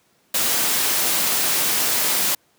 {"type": "noise", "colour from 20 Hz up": "white", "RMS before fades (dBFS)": -20, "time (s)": [0.34, 2.35], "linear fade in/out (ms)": 5, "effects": ["pink hiss -61 dBFS RMS until 2.58 s", "high-pass 150 Hz 12 dB/octave"]}